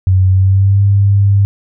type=tone with pitch glide; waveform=sine; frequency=93.7 to 99.85 Hz; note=F#2 to G2; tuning=+22 to +32 cents; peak=-6 dBFS; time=0.07-1.45 s; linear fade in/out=0 ms; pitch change=+110 cents; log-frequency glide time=0.29-0.82 s; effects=none